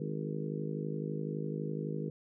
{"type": "harmonic tone with a mistuned harmonic", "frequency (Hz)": 51.91, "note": "G#1", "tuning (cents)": 0, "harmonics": [3, 4, 5, 6, 7, 8, 9], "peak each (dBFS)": [-37, -41, -45, -44, -45, -43, -44], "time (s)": [0, 2.1], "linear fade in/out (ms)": 5, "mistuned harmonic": 9, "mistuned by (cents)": 21, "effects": []}